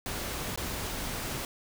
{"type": "noise with dropouts", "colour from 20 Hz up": "pink", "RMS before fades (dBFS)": -35, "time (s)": [0.06, 1.45], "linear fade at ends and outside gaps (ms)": 1, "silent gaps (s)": [0.56, 0.575], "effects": []}